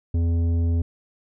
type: tone with tanh clipping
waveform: sine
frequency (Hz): 84.2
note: E2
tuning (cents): +37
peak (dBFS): -20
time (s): 0.14-0.82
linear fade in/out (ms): 5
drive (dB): 10
effects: none